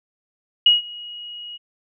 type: tone with ADSR envelope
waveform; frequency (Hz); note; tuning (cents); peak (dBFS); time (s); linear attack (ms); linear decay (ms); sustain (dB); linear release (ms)
sine; 2896; F#7; -38; -8; 0.66-1.58; 4; 150; -24; 24
effects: none